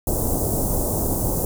pink band-stop noise, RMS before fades -22 dBFS, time 0.07-1.45 s, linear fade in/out 2 ms, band 760 to 8000 Hz, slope 24 dB/octave, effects none

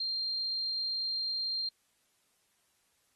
sine tone, 4186 Hz, C8, in tune, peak -31 dBFS, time 0-1.69 s, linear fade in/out 5 ms, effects white hiss -73 dBFS RMS until 3.15 s + AAC 32 kbps

